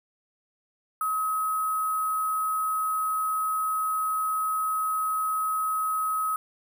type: tone with sample-and-hold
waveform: sine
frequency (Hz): 1276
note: D#6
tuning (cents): +43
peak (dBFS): -24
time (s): 1.01-6.36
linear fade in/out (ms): 2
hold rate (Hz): 11025
effects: none